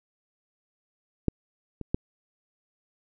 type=clicks; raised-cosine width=3 ms; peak=-9 / -22 / -11 dBFS; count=3; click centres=1.283 / 1.813 / 1.945 s; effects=none